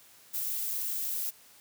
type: noise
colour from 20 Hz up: violet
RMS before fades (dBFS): -33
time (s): 0.33-1.31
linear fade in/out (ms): 20
effects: white hiss -57 dBFS RMS until 1.6 s + high-pass 60 Hz 12 dB/octave